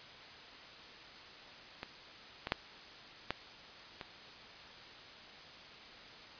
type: clicks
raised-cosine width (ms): 0.3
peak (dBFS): -24 / -21 / -13 / -17 / -26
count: 5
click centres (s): 1.831 / 2.471 / 2.521 / 3.306 / 4.012
effects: white hiss -52 dBFS RMS until 6.39 s + resampled to 11025 Hz